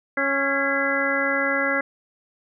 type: harmonic tone with a mistuned harmonic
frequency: 275.8 Hz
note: C#4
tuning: 9 cents flat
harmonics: 1 / 2 / 3 / 4 / 5 / 6 / 7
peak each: -29 / -26 / -35 / -33 / -27 / -25 / -26 dBFS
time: 0.17-1.81 s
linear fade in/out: 5 ms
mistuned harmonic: 7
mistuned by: +74 cents
effects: none